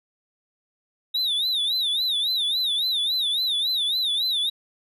triangle tone with vibrato, 3729 Hz, A#7, in tune, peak -20 dBFS, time 1.14-4.5 s, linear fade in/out 10 ms, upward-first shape sine, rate 3.6 Hz, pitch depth 150 cents each way, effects none

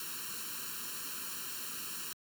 white noise with comb filter, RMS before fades -41 dBFS, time 0-2.13 s, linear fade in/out 2 ms, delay 0.71 ms, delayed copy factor +0.95, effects high-pass 150 Hz 12 dB/octave

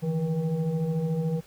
sine tone with frequency modulation, 164.81 Hz, E3, in tune, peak -24 dBFS, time 0.02-1.41 s, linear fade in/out 20 ms, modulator 316 Hz, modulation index 0.8, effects pink hiss -55 dBFS RMS until 1.46 s

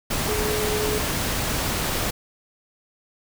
sine tone in noise, 424.4 Hz, G#4, 38 cents sharp, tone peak -25 dBFS, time 0.28-0.99 s, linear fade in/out 10 ms, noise pink, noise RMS -25 dBFS, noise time 0.1-2.11 s, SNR -3 dB, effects none

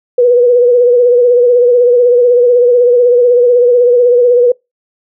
sine tone with vibrato, 487.4 Hz, B4, 23 cents flat, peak -4 dBFS, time 0.18-4.52 s, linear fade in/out 5 ms, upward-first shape sine, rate 16 Hz, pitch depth 46 cents each way, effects noise-tail reverb RT60 0.2 s tail -25 dB re dry

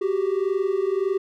triangle tone pair together, 376 / 397.7 Hz, F#4 / G4, +28 / +25 cents, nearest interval minor second, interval 97 cents, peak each -21 dBFS, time 0.01-1.18 s, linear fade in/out 10 ms, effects tanh soft clip ceiling -11 dBFS

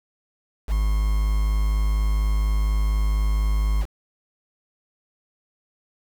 triangle tone with quantisation, 52.1 Hz, G#1, 6 cents sharp, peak -16 dBFS, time 0.67-3.86 s, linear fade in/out 50 ms, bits 6, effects none

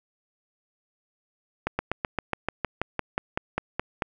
slowing click train, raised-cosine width 0.5 ms, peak -10 dBFS, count 15, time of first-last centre 1.67-4.022 s, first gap 120 ms, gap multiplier 1.05, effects none

